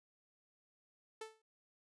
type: tone with exponential decay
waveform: sawtooth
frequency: 440 Hz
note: A4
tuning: in tune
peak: -38 dBFS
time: 1.21-1.42 s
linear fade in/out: 5 ms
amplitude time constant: 44 ms
effects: resampled to 24000 Hz